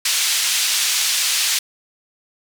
pink band-pass noise, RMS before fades -19 dBFS, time 0.05-1.59 s, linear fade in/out 5 ms, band 3100 to 9400 Hz, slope 12 dB/octave, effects none

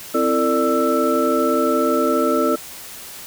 sine tone cluster, 262 / 334 / 450.7 / 593 / 1323 Hz, C4 / E4 / A4 / D5 / E6, +2 / +23 / +42 / +17 / +6 cents, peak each -21 dBFS, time 0.14-2.56 s, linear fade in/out 10 ms, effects tanh soft clip ceiling -6 dBFS + white hiss -36 dBFS RMS until 3.26 s

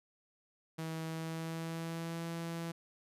sawtooth tone with pitch glide, 161.3 to 167.08 Hz, E3 to E3, -37 to +24 cents, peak -34 dBFS, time 0.78-2.72 s, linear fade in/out 10 ms, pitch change +61 cents, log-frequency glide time 1.07-2.28 s, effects resampled to 32000 Hz

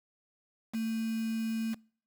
sine tone with quantisation, 224.2 Hz, A3, 33 cents sharp, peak -30 dBFS, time 0.73-1.75 s, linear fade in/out 20 ms, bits 7, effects noise-tail reverb RT60 0.5 s tail -26 dB re dry

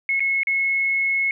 sine tone with dropouts, 2181 Hz, C#7, 29 cents flat, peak -18 dBFS, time 0.09-1.31 s, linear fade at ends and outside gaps 1 ms, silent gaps 0.196-0.204 / 0.433-0.471 s, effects none

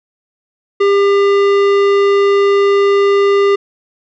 sine tone with tanh clipping, 400 Hz, G4, 35 cents sharp, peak -10 dBFS, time 0.8-3.56 s, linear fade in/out 10 ms, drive 16 dB, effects none

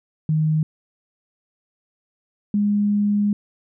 sine tone pair in turn, 155.7 / 205.7 Hz, D#3 / G#3, +2 / -16 cents, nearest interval perfect fourth, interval 482 cents, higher second, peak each -16 dBFS, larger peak neither, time 0.29-0.63 / 2.54-3.33 s, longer second, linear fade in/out 2 ms, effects none

